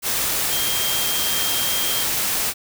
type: tone in noise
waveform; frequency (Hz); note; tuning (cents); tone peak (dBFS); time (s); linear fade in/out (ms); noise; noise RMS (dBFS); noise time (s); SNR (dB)
sine; 3200; G7; +35; -26; 0.49-2.06; 50; white; -22; 0.02-2.54; -7
effects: none